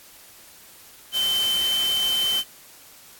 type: tone in noise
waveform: sine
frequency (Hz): 3080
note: G7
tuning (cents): -31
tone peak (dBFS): -20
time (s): 1.12-2.44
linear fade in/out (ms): 50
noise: white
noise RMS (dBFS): -31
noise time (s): 1.12-2.44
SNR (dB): +8
effects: white hiss -48 dBFS RMS until 3.19 s + AAC 64 kbps